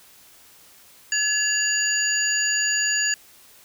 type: tone cluster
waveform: sine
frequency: 1696 / 2784 / 4739 / 6860 Hz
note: G#6 / F7 / D8 / A8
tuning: +36 / -6 / +15 / -45 cents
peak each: -24 / -28 / -28 / -23 dBFS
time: 1.12-3.14 s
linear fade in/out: 2 ms
effects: white hiss -51 dBFS RMS until 3.64 s